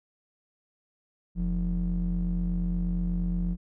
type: ring-modulated tone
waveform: triangle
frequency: 66.6 Hz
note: C2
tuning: 31 cents sharp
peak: -20 dBFS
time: 1.35-3.57 s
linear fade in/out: 50 ms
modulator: 109 Hz
effects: none